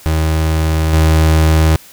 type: tone with level steps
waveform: 35% pulse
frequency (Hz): 79.2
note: D#2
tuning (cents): +31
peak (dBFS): -10 / -6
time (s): 0.06-1.76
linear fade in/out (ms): 0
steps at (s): 0.93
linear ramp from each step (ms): 5
effects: white hiss -40 dBFS RMS until 1.92 s